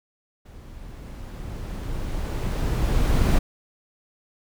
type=noise with level ramp; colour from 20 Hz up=brown; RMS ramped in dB=-43 to -17 dBFS; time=0.45-3.39 s; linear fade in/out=10 ms; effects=none